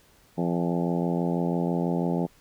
harmonic tone with a mistuned harmonic, 86.1 Hz, F2, 24 cents flat, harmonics 2 / 3 / 4 / 5 / 6 / 7 / 8 / 9 / 10, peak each -26 / -30 / -32 / -34 / -36 / -37 / -38 / -39 / -40 dBFS, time 0.37-2.27 s, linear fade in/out 20 ms, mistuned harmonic 9, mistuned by +34 cents, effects pink hiss -59 dBFS RMS until 2.4 s

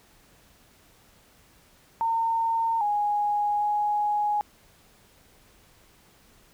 sine tone with pitch steps, 911 / 828 / 833 Hz, A#5 / G#5 / G#5, -40 / -5 / +5 cents, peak -22 dBFS, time 2.01-4.41 s, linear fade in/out 0 ms, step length 800 ms, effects pink hiss -58 dBFS RMS until 6.53 s

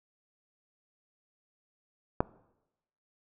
click, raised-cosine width 1 ms, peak -10 dBFS, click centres 2.205 s, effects noise-tail reverb RT60 0.9 s tail -21 dB re dry

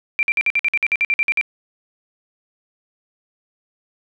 sine tone bursts, 2359 Hz, D7, 7 cents sharp, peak -14 dBFS, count 14, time 0.19-1.412 s, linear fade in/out 0 ms, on 39 ms, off 52 ms, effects none

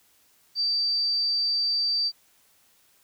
sine tone, 4652 Hz, D8, 17 cents flat, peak -22 dBFS, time 0.55-2.12 s, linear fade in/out 50 ms, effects white hiss -62 dBFS RMS until 3.03 s

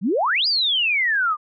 sine exponential two-way sweep, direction up then down, 164.81 to 4978 to 1173 Hz, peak -17 dBFS, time 0.01-1.37 s, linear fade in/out 50 ms, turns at 0.47 s, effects none

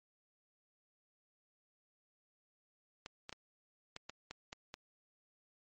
clicks, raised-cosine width 0.2 ms, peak -27 dBFS, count 8, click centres 3.061 / 3.294 / 3.327 / 3.964 / 4.096 / 4.31 / 4.529 / 4.741 s, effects MP3 32 kbps

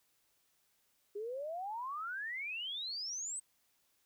sine exponential sweep, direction up, 398.5 to 8372 Hz, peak -38 dBFS, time 1.15-3.4 s, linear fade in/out 10 ms, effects white hiss -75 dBFS RMS until 4.05 s

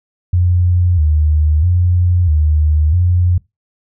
sine tone with vibrato, 82.41 Hz, E2, in tune, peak -9 dBFS, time 0.33-3.38 s, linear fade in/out 5 ms, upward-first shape square, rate 0.77 Hz, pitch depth 130 cents each way, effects noise-tail reverb RT60 0.2 s tail -22 dB re dry

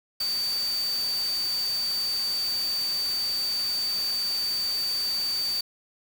sine tone in noise, 4600 Hz, D8, 37 cents flat, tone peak -25 dBFS, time 0.2-5.61 s, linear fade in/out 5 ms, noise white, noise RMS -37 dBFS, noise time 0.2-5.61 s, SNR +9 dB, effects none

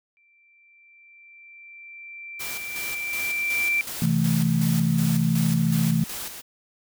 sine tone with exponential growth, 2349 Hz, D7, in tune, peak -19 dBFS, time 0.17-3.81 s, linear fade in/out 0 ms, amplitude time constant 790 ms
white noise with tremolo, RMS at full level -33 dBFS, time 2.39-6.42 s, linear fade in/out 20 ms, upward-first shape square, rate 2.7 Hz, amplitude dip 50%
sine chord, A minor, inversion first, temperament equal, 130.81 / 164.81 / 220 Hz, C3 / E3 / A3, 0 / 0 / 0 cents, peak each -26 / -21 / -24 dBFS, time 4.02-6.04 s, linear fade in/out 2 ms
effects none

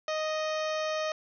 harmonic tone with a mistuned harmonic, 622.3 Hz, D#5, in tune, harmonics 1 / 2 / 3 / 4 / 5 / 6 / 7 / 8 / 9 / 10, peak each -30 / -36 / -40 / -42 / -44 / -46 / -47 / -48 / -49 / -50 dBFS, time 0.08-1.12 s, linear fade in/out 2 ms, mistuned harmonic 8, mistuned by +65 cents, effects none

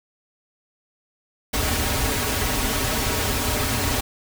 pink noise with comb filter, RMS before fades -23 dBFS, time 1.53-4.01 s, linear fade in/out 10 ms, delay 5.8 ms, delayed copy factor -0.85, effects none

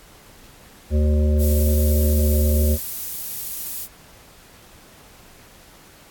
harmonic tone, 74.9 Hz, D2, 35 cents sharp, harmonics 1 / 3 / 5 / 7 / 8, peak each -15 / -25 / -29 / -32 / -33 dBFS, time 0.9-2.78 s, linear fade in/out 50 ms
violet noise, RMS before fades -28 dBFS, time 1.38-3.88 s, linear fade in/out 50 ms
effects pink hiss -48 dBFS RMS until 6.1 s + AAC 64 kbps

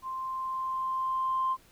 sine tone with level ramp, 1046.5 Hz, C6, in tune, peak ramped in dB -33 to -24 dBFS, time 0.02-1.57 s, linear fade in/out 50 ms, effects tanh soft clip ceiling -20 dBFS + pink hiss -60 dBFS RMS until 1.71 s

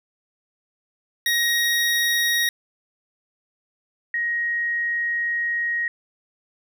25% pulse / sine tone pair in turn, 1883 / 1883 Hz, A#6 / A#6, +17 / +17 cents, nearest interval unison, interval 0 cents, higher neither, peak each -15 / -21 dBFS, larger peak first, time 1.26-2.49 / 4.14-5.88 s, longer second, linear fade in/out 2 ms, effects none

